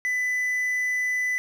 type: tone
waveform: triangle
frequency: 1998 Hz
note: B6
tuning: 20 cents sharp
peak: -21 dBFS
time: 0.05-1.38 s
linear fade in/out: 0 ms
effects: 8-bit